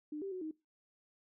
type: tone with pitch steps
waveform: sine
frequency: 300.9 / 390.9 / 369.4 / 313.6 Hz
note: D4 / G4 / F#4 / D#4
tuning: +42 / -5 / -3 / +14 cents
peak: -38 dBFS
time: 0.12-0.512 s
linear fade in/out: 5 ms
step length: 98 ms
effects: noise-tail reverb RT60 0.2 s tail -19 dB re dry